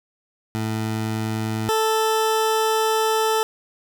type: tone pair in turn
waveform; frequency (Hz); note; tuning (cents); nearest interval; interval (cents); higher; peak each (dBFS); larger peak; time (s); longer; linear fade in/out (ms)
20% pulse; 110 / 440; A2 / A4; 0 / 0; 2 octaves; 2400; second; -18 / -13; second; 0.55-1.69 / 1.69-3.43; second; 0
effects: none